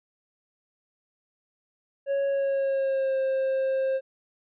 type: tone with pitch glide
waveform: triangle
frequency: 554.4 to 531.5 Hz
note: C#5 to C5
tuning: 0 to +27 cents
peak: -21 dBFS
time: 2.06-4.01 s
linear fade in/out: 50 ms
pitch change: -73 cents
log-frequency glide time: 2.27-3.18 s
effects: resampled to 8000 Hz